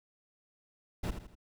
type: noise with echo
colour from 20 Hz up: brown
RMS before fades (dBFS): -31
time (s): 1.03-1.11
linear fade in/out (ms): 10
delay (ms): 81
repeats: 3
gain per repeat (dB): -8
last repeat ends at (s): 1.353
effects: none